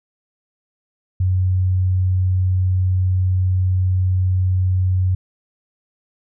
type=tone; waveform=sine; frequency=92.5 Hz; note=F#2; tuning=in tune; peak=-14 dBFS; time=1.2-5.15 s; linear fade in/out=5 ms; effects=none